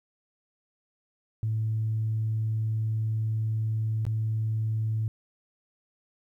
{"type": "tone with dropouts", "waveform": "sine", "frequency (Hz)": 110, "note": "A2", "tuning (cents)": 0, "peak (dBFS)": -24, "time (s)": [1.43, 5.08], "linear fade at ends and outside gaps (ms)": 0, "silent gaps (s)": [4.052, 4.066], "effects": ["tanh soft clip ceiling -20 dBFS", "11-bit"]}